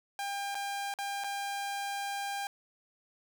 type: tone with dropouts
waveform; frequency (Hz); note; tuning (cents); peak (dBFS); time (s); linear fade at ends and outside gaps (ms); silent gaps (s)
sawtooth; 800; G5; +35; -30; 0.19-2.47; 1; 0.546-0.552 / 0.939-0.987 / 1.238-1.243
effects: 12-bit